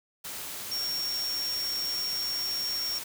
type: tone in noise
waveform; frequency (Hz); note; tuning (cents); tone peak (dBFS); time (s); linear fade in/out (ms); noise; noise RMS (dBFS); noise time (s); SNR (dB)
sine; 5530; F8; -18; -29; 0.71-2.99; 10; white; -38; 0.24-3.04; +6
effects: none